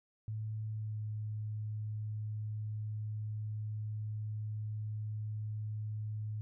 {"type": "tone with pitch glide", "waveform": "sine", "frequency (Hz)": [108.6, 107.04], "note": ["A2", "A2"], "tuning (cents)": [-22, -47], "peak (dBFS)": -36, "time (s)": [0.28, 6.41], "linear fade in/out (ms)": 0, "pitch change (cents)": -25, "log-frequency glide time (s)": [0.71, 1], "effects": []}